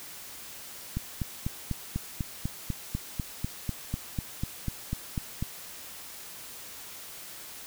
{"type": "click train", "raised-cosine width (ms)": 5, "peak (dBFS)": -17, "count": 19, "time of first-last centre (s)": [0.97, 5.425], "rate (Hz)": 4.04, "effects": ["white hiss -44 dBFS RMS until 7.66 s"]}